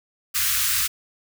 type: band-stop noise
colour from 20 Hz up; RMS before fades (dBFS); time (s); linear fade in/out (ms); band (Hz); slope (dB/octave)
white; -22; 0.34-0.88; 20; 120 to 1200; 48
effects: none